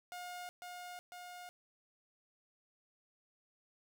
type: tone with echo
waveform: sawtooth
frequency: 715 Hz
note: F5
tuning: 41 cents sharp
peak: -40 dBFS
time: 0.12-0.49 s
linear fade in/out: 0 ms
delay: 500 ms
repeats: 2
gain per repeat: -2 dB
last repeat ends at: 1.49 s
effects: none